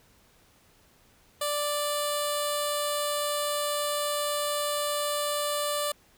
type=tone with notch filter; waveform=10% pulse; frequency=587.3 Hz; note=D5; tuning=in tune; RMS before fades=-29 dBFS; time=1.41-5.92 s; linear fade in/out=5 ms; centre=2100 Hz; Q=0.81; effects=pink hiss -61 dBFS RMS until 6.17 s